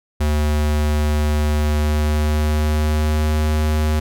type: tone with pitch glide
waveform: square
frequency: 75 to 76.71 Hz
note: D2 to D#2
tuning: +37 to -24 cents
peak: -16 dBFS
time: 0.2-4 s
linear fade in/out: 10 ms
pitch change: +39 cents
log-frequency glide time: 1.58-3.32 s
effects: none